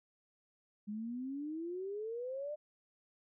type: exponential sweep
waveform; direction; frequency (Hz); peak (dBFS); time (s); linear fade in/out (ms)
sine; up; 203.9 to 610; -38; 0.87-2.56; 20
effects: none